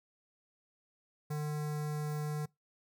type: tone with notch filter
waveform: square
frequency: 150.2 Hz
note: D3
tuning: 39 cents sharp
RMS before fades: -36 dBFS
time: 1.3-2.46 s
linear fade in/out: 10 ms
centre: 3000 Hz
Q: 0.93
effects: noise-tail reverb RT60 0.2 s tail -24 dB re dry